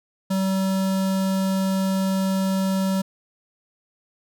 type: tone with notch filter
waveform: square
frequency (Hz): 191.3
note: G3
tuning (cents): -42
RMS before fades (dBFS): -22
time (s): 0.3-3.02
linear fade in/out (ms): 10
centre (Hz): 2200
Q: 1.7
effects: none